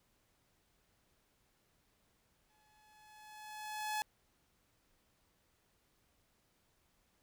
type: tone with exponential growth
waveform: sawtooth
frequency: 853 Hz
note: G#5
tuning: 46 cents sharp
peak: -30 dBFS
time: 2.5-4.02 s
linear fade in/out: 0 ms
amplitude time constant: 330 ms
effects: pink hiss -75 dBFS RMS until 7.22 s

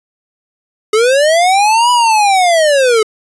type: linear two-way sweep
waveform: square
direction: up then down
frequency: 416.6 to 987.8 to 422.3 Hz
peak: -8 dBFS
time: 0.93-3.03 s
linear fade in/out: 5 ms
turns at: 1.91 s
effects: resampled to 24000 Hz

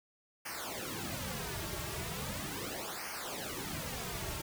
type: noise with flanger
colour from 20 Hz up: pink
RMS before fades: -40 dBFS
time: 0.45-4.42 s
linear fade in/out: 10 ms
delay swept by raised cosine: 0.26 to 4.06 ms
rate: 0.38 Hz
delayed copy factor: -0.95
effects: none

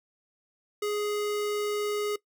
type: tone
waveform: square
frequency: 416.3 Hz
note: G#4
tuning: 4 cents sharp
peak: -28 dBFS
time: 0.82-2.16 s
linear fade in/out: 5 ms
effects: noise-tail reverb RT60 0.1 s tail -20 dB re dry

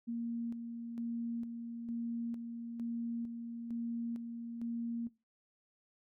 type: tone with tremolo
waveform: sine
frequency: 233.5 Hz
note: A#3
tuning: 3 cents sharp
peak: -35 dBFS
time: 0.07-5.09 s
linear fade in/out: 20 ms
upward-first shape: square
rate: 1.1 Hz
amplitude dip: 45%
effects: noise-tail reverb RT60 0.3 s tail -22 dB re dry

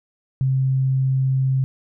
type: tone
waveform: sine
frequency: 132.5 Hz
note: C3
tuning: 22 cents sharp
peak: -16 dBFS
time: 0.41-1.64 s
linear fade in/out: 0 ms
effects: none

